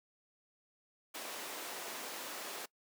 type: high-pass noise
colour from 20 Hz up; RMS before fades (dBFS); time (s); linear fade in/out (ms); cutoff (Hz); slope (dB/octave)
pink; -44; 1.14-2.66; 10; 360; 12
effects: noise-tail reverb RT60 0.1 s tail -22 dB re dry + high-pass 200 Hz 12 dB/octave